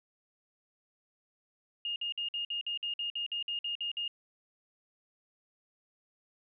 sine tone bursts, 2839 Hz, F7, 28 cents sharp, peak -32 dBFS, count 14, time 1.85-4.079 s, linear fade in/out 2 ms, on 110 ms, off 53 ms, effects none

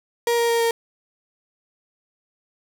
35% pulse tone with pitch steps, 471.6 / 468.3 / 465.1 / 461.9 Hz, A#4 / A#4 / A#4 / A#4, +20 / +8 / -4 / -16 cents, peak -16 dBFS, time 0.27-0.71 s, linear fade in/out 2 ms, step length 110 ms, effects none

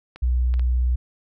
clicks, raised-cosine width 0.3 ms, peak -24 dBFS, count 3, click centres 0.16 / 0.54 / 0.595 s
sine tone with vibrato, 61.74 Hz, B1, in tune, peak -17 dBFS, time 0.22-0.96 s, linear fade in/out 10 ms, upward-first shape sine, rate 17 Hz, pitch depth 9 cents each way
effects none

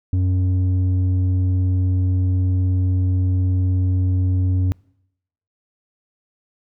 square tone with low-pass filter, 91.9 Hz, F#2, 11 cents flat, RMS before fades -18 dBFS, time 0.13-4.72 s, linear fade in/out 0 ms, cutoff 190 Hz, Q 6.6, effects noise-tail reverb RT60 0.8 s tail -26 dB re dry

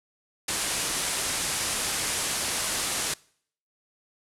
white low-pass noise, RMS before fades -29 dBFS, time 0.48-3.14 s, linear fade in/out 5 ms, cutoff 11000 Hz, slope 48 dB/octave, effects noise-tail reverb RT60 0.6 s tail -24 dB re dry

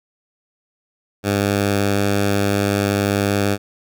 10% pulse tone, 100.6 Hz, G2, 45 cents sharp, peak -8 dBFS, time 1.23-3.58 s, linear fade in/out 50 ms, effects none

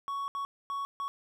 triangle tone bursts at uneven times, 1115 Hz, C#6, 10 cents sharp, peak -30 dBFS, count 4, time 0.08-0.28 / 0.35-0.45 / 0.7-0.85 / 1-1.08 s, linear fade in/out 0 ms, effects none

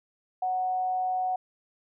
sine tone with amplitude modulation, 740 Hz, F#5, in tune, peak -24 dBFS, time 0.42-1.36 s, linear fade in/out 5 ms, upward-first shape sine, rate 189 Hz, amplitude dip 25%, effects none

